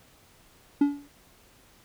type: tone with exponential decay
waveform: triangle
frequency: 286.1 Hz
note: D4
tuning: 45 cents flat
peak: -13 dBFS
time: 0.81-1.08 s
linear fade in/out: 5 ms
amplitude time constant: 57 ms
effects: pink hiss -58 dBFS RMS until 1.84 s